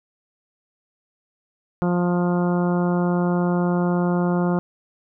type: harmonic tone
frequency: 176.4 Hz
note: F3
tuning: 18 cents sharp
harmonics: 1 / 2 / 3 / 4 / 5 / 6 / 7 / 8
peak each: -19 / -25 / -29 / -31 / -33 / -35 / -36 / -37 dBFS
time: 1.82-4.59 s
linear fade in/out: 0 ms
effects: none